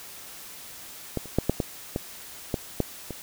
clicks, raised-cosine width 2 ms, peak -13 / -28 / -7 / -7 / -11 / -13 / -11 / -9 / -20 dBFS, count 9, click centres 1.173 / 1.257 / 1.386 / 1.496 / 1.602 / 1.961 / 2.542 / 2.803 / 3.107 s, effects white hiss -43 dBFS RMS until 3.22 s

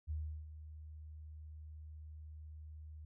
sine tone with ADSR envelope, 77 Hz, D#2, 17 cents flat, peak -36 dBFS, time 0.07-3.05 s, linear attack 35 ms, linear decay 350 ms, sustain -12 dB, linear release 4 ms, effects none

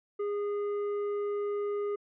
sine tone with tanh clipping, 410.1 Hz, G#4, 22 cents flat, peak -31 dBFS, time 0.19-1.96 s, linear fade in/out 10 ms, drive 9 dB, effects low-pass 2000 Hz 12 dB/octave

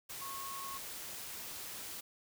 sine tone in noise, 1094 Hz, C#6, 23 cents flat, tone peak -43 dBFS, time 0.21-0.78 s, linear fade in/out 10 ms, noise white, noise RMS -45 dBFS, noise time 0.09-2.01 s, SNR -1 dB, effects none

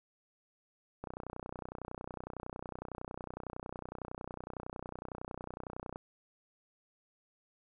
click train, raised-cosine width 1 ms, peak -27 dBFS, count 153, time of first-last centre 1.04-5.959 s, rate 30.9 Hz, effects none

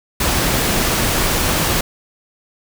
pink noise, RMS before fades -17 dBFS, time 0.2-1.81 s, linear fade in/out 5 ms, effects none

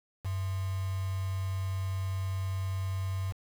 sine tone with quantisation, 95 Hz, F#2, 46 cents sharp, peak -30 dBFS, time 0.24-3.33 s, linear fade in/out 20 ms, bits 7, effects none

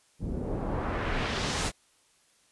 pink noise with low-pass filter sweep, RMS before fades -31 dBFS, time 0.19-1.72 s, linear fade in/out 50 ms, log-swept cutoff 230 to 10000 Hz, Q 1.1, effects white hiss -65 dBFS RMS until 2.51 s + resampled to 24000 Hz

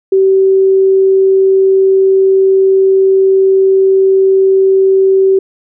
sine tone, 384.2 Hz, G4, 35 cents flat, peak -5 dBFS, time 0.12-5.39 s, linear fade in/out 5 ms, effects none

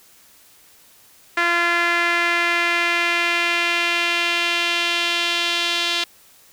sawtooth tone with band-pass filter sweep, 344.1 Hz, F4, 26 cents flat, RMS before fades -20 dBFS, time 1.37-6.04 s, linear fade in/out 5 ms, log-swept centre 1800 to 3500 Hz, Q 2.3, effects white hiss -51 dBFS RMS until 6.52 s

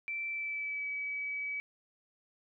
sine tone with pitch glide, 2336 to 2283 Hz, D7 to D7, -10 to -50 cents, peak -34 dBFS, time 0.08-1.6 s, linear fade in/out 0 ms, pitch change -40 cents, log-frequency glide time 0.28-0.88 s, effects none

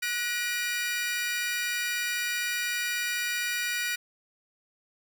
sawtooth tone cluster, 1469 / 1904 / 2397 Hz, F#6 / A#6 / D7, -13 / +36 / +35 cents, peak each -29 dBFS, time 0.02-3.96 s, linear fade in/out 10 ms, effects none

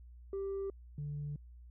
sine tone pair in turn, 392 / 146.16 Hz, G4 / D3, 0 / -8 cents, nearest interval octave + perfect fourth, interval 1708 cents, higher first, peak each -33 / -36 dBFS, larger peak first, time 0.33-0.7 / 0.98-1.36 s, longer second, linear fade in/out 2 ms, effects tanh soft clip ceiling -34 dBFS + added 60 Hz sine -51 dBFS peak until 1.7 s

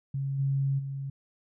sine tone with level steps, 137.2 Hz, C#3, 17 cents flat, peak -28 / -24 / -32 dBFS, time 0.14-1.1 s, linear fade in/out 5 ms, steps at 0.38 / 0.78 s, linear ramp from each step 20 ms, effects none

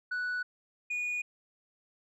sine tone pair in turn, 1480 / 2454 Hz, F#6 / D#7, 0 / -25 cents, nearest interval major sixth, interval 875 cents, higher second, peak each -28 dBFS, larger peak neither, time 0.11-0.43 / 0.9-1.22 s, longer neither, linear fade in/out 10 ms, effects tanh soft clip ceiling -30 dBFS

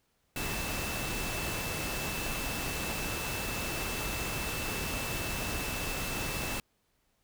sine tone in noise, 2648 Hz, E7, 7 cents sharp, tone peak -40 dBFS, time 0.36-6.6 s, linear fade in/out 2 ms, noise pink, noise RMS -35 dBFS, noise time 0.36-6.6 s, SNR -8 dB, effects pink hiss -74 dBFS RMS until 7.23 s

